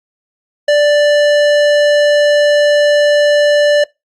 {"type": "tone with tanh clipping", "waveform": "sine", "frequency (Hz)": 587.3, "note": "D5", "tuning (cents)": 0, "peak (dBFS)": -9, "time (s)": [0.68, 3.84], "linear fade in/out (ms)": 5, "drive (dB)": 17, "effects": ["noise-tail reverb RT60 0.2 s tail -23 dB re dry", "Opus 48 kbps"]}